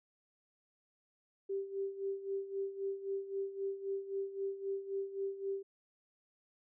sine tone with tremolo, 392 Hz, G4, in tune, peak -33 dBFS, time 1.49-5.63 s, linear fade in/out 10 ms, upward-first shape sine, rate 3.8 Hz, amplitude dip 75%, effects none

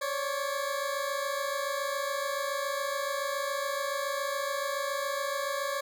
20% pulse tone pair together, 547 / 574.1 Hz, C#5 / D5, -23 / -39 cents, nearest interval minor second, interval 84 cents, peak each -28 dBFS, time 0.01-5.81 s, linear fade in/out 10 ms, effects none

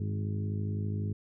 harmonic tone with a mistuned harmonic, 52 Hz, G#1, 3 cents sharp, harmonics 2 / 3 / 4 / 5 / 6 / 7 / 8, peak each -31 / -40 / -38 / -48 / -46 / -50 / -47 dBFS, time 0-1.13 s, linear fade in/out 5 ms, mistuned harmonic 2, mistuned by -58 cents, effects none

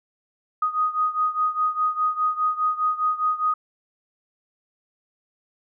sine beating tone pair, 1244.5 / 1249.4 Hz, D#6 / D#6, 0 / +7 cents, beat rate 4.9 Hz, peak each -22 / -25 dBFS, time 0.62-3.54 s, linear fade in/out 5 ms, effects none

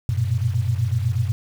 sine tone cluster, 93.7 / 115.2 / 123.3 Hz, F#2 / A#2 / B2, +22 / -20 / -2 cents, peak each -23 dBFS, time 0.09-1.32 s, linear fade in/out 0 ms, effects 7-bit

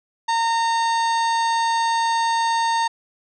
harmonic tone with a mistuned harmonic, 917 Hz, A#5, 29 cents flat, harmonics 1 / 2 / 3 / 4 / 5 / 6 / 7 / 9, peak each -18 / -28 / -38 / -32 / -33 / -45 / -36 / -41 dBFS, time 0.28-2.88 s, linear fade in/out 10 ms, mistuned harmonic 5, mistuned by -15 cents, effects none

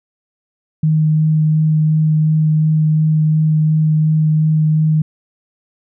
sine tone with vibrato, 155.56 Hz, D#3, in tune, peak -10 dBFS, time 0.83-5.02 s, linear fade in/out 5 ms, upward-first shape sine, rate 2.8 Hz, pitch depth 9 cents each way, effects none

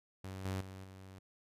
sawtooth tone with level steps, 95 Hz, F#2, 46 cents sharp, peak -39 / -32 / -43 / -47 dBFS, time 0.24-1.19 s, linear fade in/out 5 ms, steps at 0.45 / 0.61 / 0.84 s, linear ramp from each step 2 ms, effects resampled to 32000 Hz

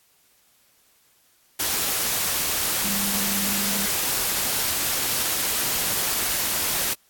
sine tone in noise, 199.6 Hz, G3, 32 cents sharp, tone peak -30 dBFS, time 2.84-3.86 s, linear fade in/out 10 ms, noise white, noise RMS -24 dBFS, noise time 1.59-6.94 s, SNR -9 dB, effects white hiss -61 dBFS RMS until 7.09 s + AAC 64 kbps

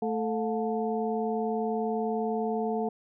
harmonic tone with a mistuned harmonic, 220 Hz, A3, in tune, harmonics 1 / 2 / 3 / 4, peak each -31 / -30 / -33 / -39 dBFS, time 0.02-2.89 s, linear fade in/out 5 ms, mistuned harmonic 3, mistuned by +130 cents, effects none

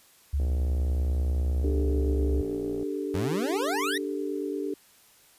sine tone with pitch glide, 70.5 to 68.53 Hz, C#2 to C#2, +30 to -19 cents, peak -23 dBFS, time 0.33-2.42 s, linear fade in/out 10 ms, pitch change -49 cents, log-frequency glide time 1.58-2.24 s
click train, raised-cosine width 2 ms, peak -26 dBFS, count 147, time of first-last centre 0.4-2.829 s, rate 60.1 Hz
sine chord, D suspended fourth, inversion none, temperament just, 293.7 / 391.6 / 440.5 Hz, D4 / G4 / A4, 0 / -2 / +2 cents, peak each -32 / -32 / -35 dBFS, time 1.64-4.74 s, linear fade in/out 2 ms
25% pulse exponential sweep, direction up, 82 to 1975.5 Hz, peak -24 dBFS, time 3.14-3.98 s, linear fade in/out 5 ms
effects white hiss -58 dBFS RMS until 5.38 s + resampled to 32000 Hz

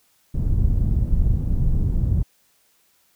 pink low-pass noise, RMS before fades -19 dBFS, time 0.34-2.23 s, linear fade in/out 5 ms, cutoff 120 Hz, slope 12 dB/octave, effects white hiss -62 dBFS RMS until 3.15 s

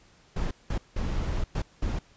brown noise bursts at uneven times, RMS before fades -28 dBFS, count 5, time 0.36-0.51 / 0.7-0.78 / 0.96-1.44 / 1.55-1.62 / 1.82-1.99 s, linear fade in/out 5 ms, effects pink hiss -59 dBFS RMS until 2.16 s + resampled to 16000 Hz

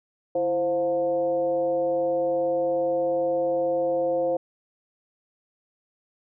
sine tone with frequency modulation, 523.3 Hz, C5, in tune, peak -21 dBFS, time 0.35-4.37 s, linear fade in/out 5 ms, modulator 189 Hz, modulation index 0.69, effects none

